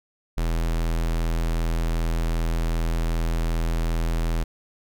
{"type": "tone", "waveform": "square", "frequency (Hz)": 41.3, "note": "E1", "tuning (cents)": 4, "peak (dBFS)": -22, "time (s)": [0.37, 4.44], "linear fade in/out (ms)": 10, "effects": []}